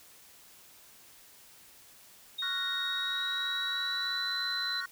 sine tone with pitch glide, 3729 to 4020 Hz, A#7 to B7, 0 to +30 cents, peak -32 dBFS, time 2.38-4.81 s, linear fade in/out 10 ms, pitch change +130 cents, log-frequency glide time 2.65-4.41 s
triangle chord, Gb major seventh, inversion second, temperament equal, 1108.7 / 1396.9 / 1480 / 1864.7 Hz, Db6 / F6 / Gb6 / Bb6, 0 / 0 / 0 / 0 cents, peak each -41 / -40 / -36 / -38 dBFS, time 2.42-4.86 s, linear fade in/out 5 ms
effects white hiss -56 dBFS RMS until 4.91 s

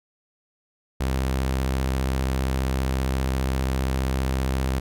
sawtooth tone with vibrato, 65.7 Hz, C2, 8 cents sharp, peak -18 dBFS, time 1-4.8 s, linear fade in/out 10 ms, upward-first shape square, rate 15 Hz, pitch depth 27 cents each way, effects none

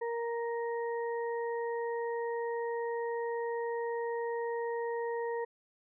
harmonic tone, 467.3 Hz, A#4, 4 cents sharp, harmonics 1 / 2 / 4, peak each -33 / -39 / -45 dBFS, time 0.01-5.45 s, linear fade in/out 10 ms, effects none

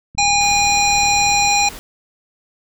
click train, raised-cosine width 5 ms, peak -24 dBFS, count 52, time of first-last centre 0.15-1.475 s, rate 38.5 Hz
harmonic tone, 816 Hz, G#5, 31 cents flat, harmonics 1 / 3 / 5 / 7 / 9, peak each -16 / -18 / -20 / -22 / -22 dBFS, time 0.18-1.69 s, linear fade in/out 5 ms
pink noise, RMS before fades -34 dBFS, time 0.41-1.79 s, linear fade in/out 0 ms
effects none

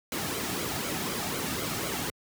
pink noise with flanger, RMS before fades -32 dBFS, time 0.12-2.1 s, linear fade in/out 2 ms, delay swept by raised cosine 1.1 to 2.05 ms, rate 4 Hz, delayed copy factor -0.55, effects high-pass 80 Hz 12 dB/octave

